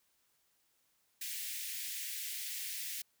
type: high-pass noise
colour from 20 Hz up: white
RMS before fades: -41 dBFS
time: 1.21-3.02 s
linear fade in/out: 5 ms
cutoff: 1800 Hz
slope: 48 dB/octave
effects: white hiss -75 dBFS RMS until 3.2 s